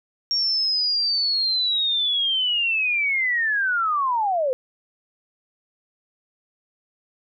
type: linear sweep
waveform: sine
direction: down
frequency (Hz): 5570 to 493.9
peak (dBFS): -19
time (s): 0.31-4.53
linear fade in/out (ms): 0
effects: none